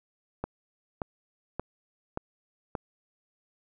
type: click train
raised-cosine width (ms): 1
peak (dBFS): -17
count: 5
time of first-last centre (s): 0.44-2.752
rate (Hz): 1.73
effects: none